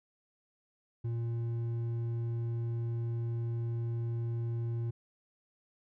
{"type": "tone with hard clipping", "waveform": "sine", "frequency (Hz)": 116.54, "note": "A#2", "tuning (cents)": 0, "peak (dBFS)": -33, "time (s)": [1.04, 4.91], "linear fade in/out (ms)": 10, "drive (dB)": 5, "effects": []}